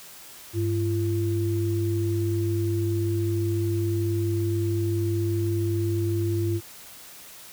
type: tone pair together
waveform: sine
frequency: 101.4 / 341.1 Hz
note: G#2 / F4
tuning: -41 / -41 cents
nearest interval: octave + major sixth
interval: 2100 cents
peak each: -24 / -26 dBFS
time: 0.53-6.61 s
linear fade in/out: 50 ms
effects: white hiss -45 dBFS RMS until 7.52 s